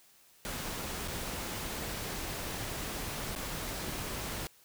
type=noise with dropouts; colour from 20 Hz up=pink; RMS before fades=-38 dBFS; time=0.45-4.47 s; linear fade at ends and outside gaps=0 ms; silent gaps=1.077-1.082 / 3.351-3.361 s; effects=white hiss -62 dBFS RMS until 4.64 s